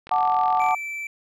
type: click train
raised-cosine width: 0.3 ms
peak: -23 dBFS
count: 29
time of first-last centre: 0.07-0.709 s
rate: 43.8 Hz
type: chord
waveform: sine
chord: D major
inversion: first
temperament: equal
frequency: 740 / 880 / 1174.7 Hz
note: F#5 / A5 / D6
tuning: 0 / 0 / 0 cents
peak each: -21 / -22 / -24 dBFS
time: 0.11-0.75 s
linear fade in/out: 5 ms
type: tone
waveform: triangle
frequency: 2327 Hz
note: D7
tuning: 17 cents flat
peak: -27 dBFS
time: 0.6-1.07 s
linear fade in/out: 2 ms
effects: none